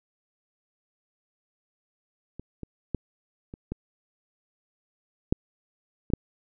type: clicks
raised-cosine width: 3 ms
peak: -25 / -23 / -14 / -26 / -18 / -8 / -23 / -7 dBFS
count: 8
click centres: 2.396 / 2.633 / 2.947 / 3.539 / 3.72 / 5.325 / 6.102 / 6.136 s
effects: none